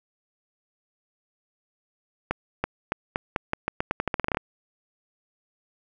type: accelerating click train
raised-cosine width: 0.5 ms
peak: -9 dBFS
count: 18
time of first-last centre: 2.31-4.371 s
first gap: 330 ms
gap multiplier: 0.85
effects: none